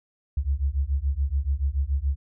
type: beating tone pair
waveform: sine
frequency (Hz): 66 / 73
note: C2 / D2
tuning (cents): +16 / -10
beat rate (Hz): 7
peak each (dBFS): -25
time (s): 0.37-2.16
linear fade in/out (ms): 5
effects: none